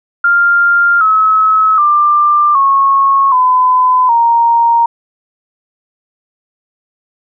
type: tone with pitch steps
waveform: sine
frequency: 1396.9 / 1288.4 / 1188.3 / 1096 / 1010.8 / 932.3 Hz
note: F6 / E6 / D6 / C#6 / B5 / A#5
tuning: 0 / -40 / +20 / -20 / +40 / 0 cents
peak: -6 dBFS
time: 0.24-4.86 s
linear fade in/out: 5 ms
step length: 770 ms
effects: none